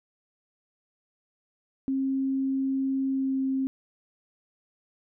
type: tone with pitch glide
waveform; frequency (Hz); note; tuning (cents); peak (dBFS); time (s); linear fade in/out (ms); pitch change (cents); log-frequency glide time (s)
sine; 268.1 to 266.2; C4 to C4; +42 to +30; -24; 1.88-3.67; 0; -12; 3.09-3.41
effects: none